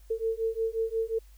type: beating tone pair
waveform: sine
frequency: 447.2 / 452.8 Hz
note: A4 / A4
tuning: +28 / +50 cents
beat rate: 5.6 Hz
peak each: -30 dBFS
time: 0.1-1.19 s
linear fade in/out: 10 ms
effects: added 50 Hz sine -50 dBFS peak until 1.37 s + white hiss -64 dBFS RMS until 1.37 s